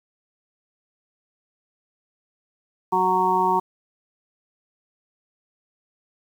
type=harmonic tone; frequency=185 Hz; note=F#3; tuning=in tune; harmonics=1 / 2 / 4 / 5 / 6; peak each=-31 / -25 / -27 / -19 / -26 dBFS; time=2.92-3.6 s; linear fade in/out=10 ms; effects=8-bit